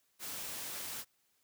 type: noise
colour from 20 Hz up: white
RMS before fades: -42 dBFS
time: 0.19-1.05 s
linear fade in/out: 50 ms
effects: white hiss -75 dBFS RMS until 1.43 s + high-pass 60 Hz 12 dB/octave